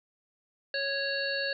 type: harmonic tone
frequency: 553 Hz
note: C#5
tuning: 4 cents flat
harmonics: 1 / 3 / 5 / 7 / 8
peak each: -34 / -32 / -39 / -41 / -35 dBFS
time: 0.74-1.53 s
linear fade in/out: 2 ms
effects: none